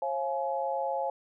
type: tone cluster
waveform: sine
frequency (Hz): 540 / 688 / 846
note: C#5 / F5 / G#5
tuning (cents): -45 / -26 / +32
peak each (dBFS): -32 / -34 / -32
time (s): 0.02-1.1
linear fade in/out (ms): 2
effects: none